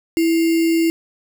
sine tone with sample-and-hold, 329.6 Hz, E4, in tune, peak -13 dBFS, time 0.17-0.9 s, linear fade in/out 0 ms, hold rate 2450 Hz, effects none

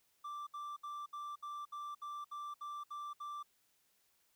triangle tone bursts, 1174.7 Hz, D6, in tune, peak -40 dBFS, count 11, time 0.24-3.43 s, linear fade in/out 10 ms, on 230 ms, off 66 ms, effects white hiss -75 dBFS RMS until 4.35 s

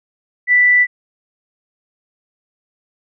sine tone, 1975.5 Hz, B6, in tune, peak -8 dBFS, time 0.47-0.87 s, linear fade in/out 50 ms, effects none

